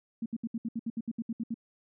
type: tone bursts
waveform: sine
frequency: 228.7 Hz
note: A#3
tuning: 33 cents flat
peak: -30 dBFS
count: 13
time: 0.22-1.543 s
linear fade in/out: 5 ms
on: 39 ms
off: 68 ms
effects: none